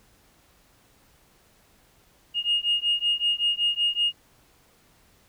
sine beating tone pair, 2849 / 2854.3 Hz, F7 / F7, +34 / +37 cents, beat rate 5.3 Hz, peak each -24 dBFS, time 2.34-4.13 s, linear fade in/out 50 ms, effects tanh soft clip ceiling -14 dBFS + pink hiss -60 dBFS RMS until 5.28 s

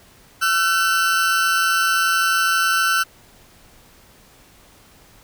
40% pulse tone pair together, 1346.1 / 1518 Hz, E6 / F#6, +36 / +44 cents, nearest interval major second, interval 208 cents, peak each -18 dBFS, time 0.41-3.04 s, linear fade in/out 20 ms, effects pink hiss -50 dBFS RMS until 5.23 s

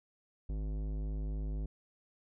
sine tone with tanh clipping, 51.9 Hz, G#1, in tune, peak -36 dBFS, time 0.49-1.66 s, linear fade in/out 5 ms, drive 16 dB, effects none

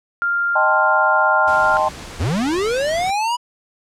sine tone, 1396.9 Hz, F6, in tune, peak -16 dBFS, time 0.22-1.77 s, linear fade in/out 0 ms
sine chord, A half-diminished seventh, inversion second, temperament equal, 622.3 / 784 / 880 / 1046.5 Hz, Eb5 / G5 / A5 / C6, 0 / 0 / 0 / 0 cents, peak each -20 dBFS, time 0.55-1.89 s, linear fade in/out 10 ms
pink noise, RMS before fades -34 dBFS, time 1.47-3.11 s, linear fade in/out 10 ms
square linear sweep, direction up, 63 to 987.8 Hz, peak -18 dBFS, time 2.19-3.37 s, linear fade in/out 20 ms
effects low-pass 8000 Hz 12 dB/octave

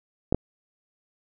clicks, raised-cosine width 2 ms, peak -8 dBFS, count 2, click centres 0.325 / 0.346 s, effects none

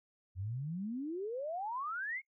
sine exponential sweep, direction up, 87.31 to 2227 Hz, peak -36 dBFS, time 0.35-2.22 s, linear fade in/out 50 ms, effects noise-tail reverb RT60 0.1 s tail -22 dB re dry

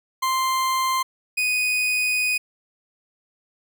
40% pulse tone pair in turn, 1046.5 / 2489 Hz, C6 / D#7, 0 / 0 cents, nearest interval octave + minor third, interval 1500 cents, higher second, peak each -19 dBFS, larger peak neither, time 0.22-1.03 / 1.37-2.38 s, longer second, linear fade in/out 10 ms, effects none

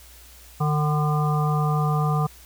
harmonic tone with a mistuned harmonic, 150.6 Hz, D3, 44 cents sharp, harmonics 1 / 3 / 5 / 7 / 8, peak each -20 / -32 / -29 / -33 / -29 dBFS, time 0.6-2.27 s, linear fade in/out 10 ms, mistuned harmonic 7, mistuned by -46 cents, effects added 60 Hz sine -48 dBFS peak until 2.45 s + white hiss -49 dBFS RMS until 2.45 s

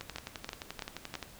two click trains, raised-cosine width 0.2 ms, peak -19 / -21 dBFS, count 4 / 15, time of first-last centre 0.16-1.153 / 0.01-1.227 s, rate 3.02 / 11.5 Hz, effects pink hiss -53 dBFS RMS until 1.39 s

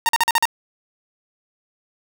sawtooth tone bursts, 923 Hz, A#5, 17 cents flat, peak -10 dBFS, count 6, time 0.06-0.454 s, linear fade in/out 0 ms, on 29 ms, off 44 ms, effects none

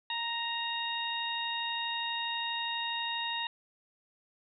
harmonic tone, 932.3 Hz, A#5, in tune, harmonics 1 / 2 / 3 / 4, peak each -37 / -39 / -38 / -36 dBFS, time 0.1-3.47 s, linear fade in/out 2 ms, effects none

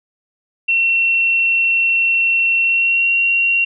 sine tone with pitch glide, 2716 to 2748 Hz, F7 to F7, -49 to -29 cents, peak -12 dBFS, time 0.68-3.65 s, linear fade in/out 10 ms, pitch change +20 cents, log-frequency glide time 2.62-3.12 s, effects none

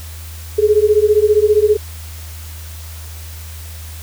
sine beating tone pair, 415.3 / 430.3 Hz, G#4 / A4, 0 / -39 cents, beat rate 15 Hz, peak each -12 dBFS, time 0.58-1.77 s, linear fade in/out 10 ms, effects added 80 Hz sine -29 dBFS peak until 4.02 s + white hiss -37 dBFS RMS until 4.02 s

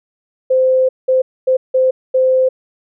sine tone bursts at uneven times, 518 Hz, C5, 17 cents flat, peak -9 dBFS, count 5, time 0.5-0.89 / 1.08-1.22 / 1.47-1.57 / 1.74-1.91 / 2.14-2.49 s, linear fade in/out 10 ms, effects none

